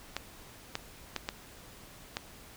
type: clicks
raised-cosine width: 0.2 ms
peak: -15 dBFS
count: 5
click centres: 0.166 / 0.754 / 1.163 / 1.289 / 2.169 s
effects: pink hiss -52 dBFS RMS until 2.56 s